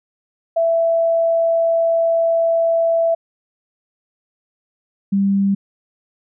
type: tone pair in turn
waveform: sine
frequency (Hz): 664 / 197.41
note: E5 / G3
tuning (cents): +12 / +12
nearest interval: octave + major sixth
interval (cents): 2100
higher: first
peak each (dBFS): -13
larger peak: neither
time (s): 0.56-3.15 / 5.12-5.55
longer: first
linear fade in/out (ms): 10
effects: none